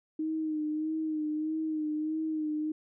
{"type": "tone with vibrato", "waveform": "sine", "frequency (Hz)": 310.4, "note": "D#4", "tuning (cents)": -4, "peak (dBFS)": -29, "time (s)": [0.19, 2.72], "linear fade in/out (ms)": 5, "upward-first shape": "sine", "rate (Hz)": 1.6, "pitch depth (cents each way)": 37, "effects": []}